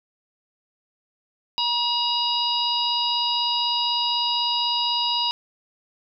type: harmonic tone with a mistuned harmonic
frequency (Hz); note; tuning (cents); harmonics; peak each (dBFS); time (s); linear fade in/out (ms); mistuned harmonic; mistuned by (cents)
956; A#5; +43; 1 / 3 / 4 / 5; -26 / -26 / -26 / -26; 1.58-5.31; 0; 5; +33
effects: none